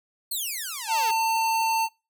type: exponential sweep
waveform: 5% pulse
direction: down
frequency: 4435 to 404.4 Hz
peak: -20 dBFS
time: 0.31-1.11 s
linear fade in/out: 5 ms
type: tone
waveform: square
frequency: 898 Hz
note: A5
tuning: 35 cents sharp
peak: -22 dBFS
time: 0.87-1.89 s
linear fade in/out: 50 ms
effects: noise-tail reverb RT60 0.3 s tail -26 dB re dry